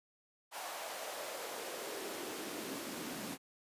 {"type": "noise with high-pass filter sweep", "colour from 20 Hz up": "pink", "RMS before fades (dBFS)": -43, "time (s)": [0.51, 3.38], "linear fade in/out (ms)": 50, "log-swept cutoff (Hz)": [780, 210], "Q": 2.4, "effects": ["resampled to 32000 Hz"]}